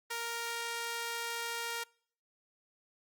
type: tone with high-pass filter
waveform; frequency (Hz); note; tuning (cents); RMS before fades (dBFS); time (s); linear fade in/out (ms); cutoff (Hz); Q
sawtooth; 466.2; A#4; 0; -38; 0.1-1.84; 10; 1000; 0.6
effects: noise-tail reverb RT60 0.6 s tail -26 dB re dry + Opus 32 kbps